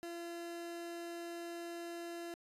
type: tone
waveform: 30% pulse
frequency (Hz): 341.1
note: F4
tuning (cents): -41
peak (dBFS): -40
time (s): 0.03-2.34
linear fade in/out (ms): 0
effects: resampled to 32000 Hz